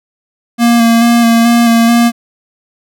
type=tone with vibrato; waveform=square; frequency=233.1 Hz; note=A#3; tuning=in tune; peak=-6 dBFS; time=0.58-2.12 s; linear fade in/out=50 ms; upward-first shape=square; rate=2.3 Hz; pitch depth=18 cents each way; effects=none